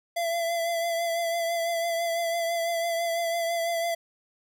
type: tone with vibrato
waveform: square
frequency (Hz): 675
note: E5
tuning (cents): +41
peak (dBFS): -26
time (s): 0.16-3.95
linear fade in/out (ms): 10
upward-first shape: triangle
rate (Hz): 6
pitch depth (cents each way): 34
effects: none